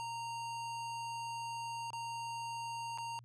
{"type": "tone with dropouts", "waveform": "square", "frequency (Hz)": 927, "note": "A#5", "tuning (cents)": -10, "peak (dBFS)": -40, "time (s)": [0, 3.19], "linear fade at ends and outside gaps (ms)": 0, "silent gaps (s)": [[1.904, 1.932], [2.976, 2.984]], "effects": ["added 120 Hz sine -55 dBFS peak until 3.24 s", "resampled to 22050 Hz"]}